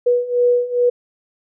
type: beating tone pair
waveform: sine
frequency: 486.3 / 488.7 Hz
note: B4 / B4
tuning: -27 / -18 cents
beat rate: 2.4 Hz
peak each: -18 / -15 dBFS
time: 0.06-0.9 s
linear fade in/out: 10 ms
effects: none